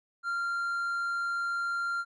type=tone; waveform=triangle; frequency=1387 Hz; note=F6; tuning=12 cents flat; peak=-27 dBFS; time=0.23-2.05 s; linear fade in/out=50 ms; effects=resampled to 24000 Hz